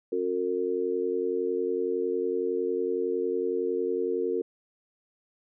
harmonic tone, 90.9 Hz, F#2, 30 cents flat, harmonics 3 / 4 / 5, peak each -35 / -29 / -28 dBFS, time 0.12-4.42 s, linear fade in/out 5 ms, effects none

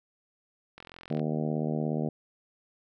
click train, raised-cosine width 0.3 ms, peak -29 dBFS, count 19, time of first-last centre 0.78-1.195 s, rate 43.4 Hz
harmonic tone, 77 Hz, D#2, 17 cents flat, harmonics 2 / 3 / 4 / 5 / 6 / 7 / 8 / 9 / 10, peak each -31 / -32 / -37 / -38 / -38 / -42 / -40 / -43 / -47 dBFS, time 1.1-2.09 s, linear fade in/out 5 ms
effects none

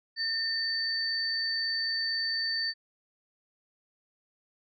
sine tone pair together, 1809 / 4558 Hz, A6 / C#8, +48 / +47 cents, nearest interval octave + major third, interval 1599 cents, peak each -33 / -29 dBFS, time 0.16-2.74 s, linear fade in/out 50 ms, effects none

